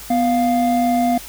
triangle tone pair together, 247.1 / 699 Hz, B3 / F5, +1 / +1 cents, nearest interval octave + tritone, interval 1800 cents, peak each -15 dBFS, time 0.1-1.18 s, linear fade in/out 5 ms, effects added 50 Hz sine -42 dBFS peak until 1.28 s + white hiss -36 dBFS RMS until 1.28 s

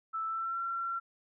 sine tone with pitch glide, 1318.5 to 1361.8 Hz, E6 to F6, 0 to -44 cents, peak -32 dBFS, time 0.13-1 s, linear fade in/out 20 ms, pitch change +56 cents, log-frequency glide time 0.26-0.59 s, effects none

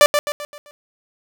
sawtooth tone with echo, 587.3 Hz, D5, in tune, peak -3 dBFS, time 0.01-0.06 s, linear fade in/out 0 ms, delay 130 ms, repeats 5, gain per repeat -7 dB, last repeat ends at 0.71 s, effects none

